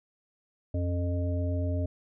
harmonic tone with a mistuned harmonic, 87.31 Hz, F2, in tune, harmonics 1 / 3 / 5 / 7, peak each -27 / -35 / -43 / -37 dBFS, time 0.74-1.86 s, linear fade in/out 5 ms, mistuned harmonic 3, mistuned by +53 cents, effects none

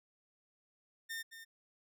sawtooth tone with echo, 1816 Hz, A#6, 46 cents flat, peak -36 dBFS, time 1.09-1.23 s, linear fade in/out 20 ms, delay 220 ms, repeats 1, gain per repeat -10 dB, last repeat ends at 1.45 s, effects none

